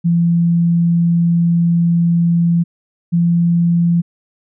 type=tone pair in turn; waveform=sine; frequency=170 / 170.84 Hz; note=F3 / F3; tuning=-46 / -38 cents; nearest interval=unison; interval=8 cents; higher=second; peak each=-10 dBFS; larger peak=neither; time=0.04-2.64 / 3.12-4.02 s; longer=first; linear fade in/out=20 ms; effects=none